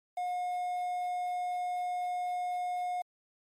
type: tone with quantisation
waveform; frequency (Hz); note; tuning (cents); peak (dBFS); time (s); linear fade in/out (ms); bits
triangle; 719; F#5; -50; -29; 0.17-3.02; 5; 9
effects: MP3 64 kbps